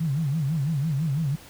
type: tone with vibrato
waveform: sine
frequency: 148.9 Hz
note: D3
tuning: 24 cents sharp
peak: -22 dBFS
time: 0-1.36 s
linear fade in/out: 10 ms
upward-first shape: sine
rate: 6 Hz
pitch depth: 190 cents each way
effects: pink hiss -47 dBFS RMS until 1.49 s